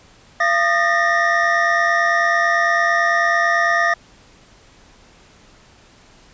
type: tone cluster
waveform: triangle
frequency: 683 / 1224 / 1795 / 1884 Hz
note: F5 / D#6 / A6 / A#6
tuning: -39 / -29 / +34 / +18 cents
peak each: -18 dBFS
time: 0.4-3.94 s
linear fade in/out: 5 ms
effects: pink hiss -49 dBFS RMS until 6.33 s + resampled to 16000 Hz